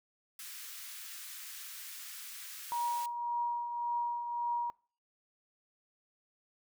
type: high-pass noise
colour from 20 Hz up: white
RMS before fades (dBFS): -46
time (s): 0.39-3.06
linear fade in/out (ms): 2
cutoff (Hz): 1300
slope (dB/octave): 24
type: tone with tremolo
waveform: sine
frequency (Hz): 952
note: A#5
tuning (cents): +36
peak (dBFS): -29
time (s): 2.72-4.7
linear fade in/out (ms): 0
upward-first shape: triangle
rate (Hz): 1.8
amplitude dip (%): 55
effects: noise-tail reverb RT60 0.4 s tail -24 dB re dry